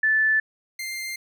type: tone pair in turn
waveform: sine / sawtooth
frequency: 1750 / 2098 Hz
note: A6 / C7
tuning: -10 / +4 cents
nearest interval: minor third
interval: 314 cents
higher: second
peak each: -17 / -26 dBFS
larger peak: first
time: 0.03-0.4 / 0.79-1.16 s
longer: neither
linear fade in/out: 5 ms
effects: none